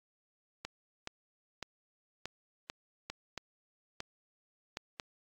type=clicks; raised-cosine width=0.2 ms; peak=-21 dBFS; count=10; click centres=0.65 / 1.074 / 1.627 / 2.256 / 2.699 / 3.1 / 3.377 / 4.004 / 4.771 / 4.998 s; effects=AAC 48 kbps